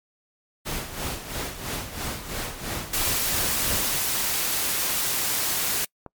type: noise with tremolo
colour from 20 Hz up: pink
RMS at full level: -29 dBFS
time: 0.65-3.99 s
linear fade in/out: 20 ms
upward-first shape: sine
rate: 3 Hz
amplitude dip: 65%
type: noise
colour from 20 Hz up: white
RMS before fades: -25 dBFS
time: 2.93-5.85 s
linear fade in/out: 5 ms
type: click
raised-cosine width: 1 ms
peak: -23 dBFS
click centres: 6.063 s
effects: noise-tail reverb RT60 0.1 s tail -26 dB re dry + MP3 96 kbps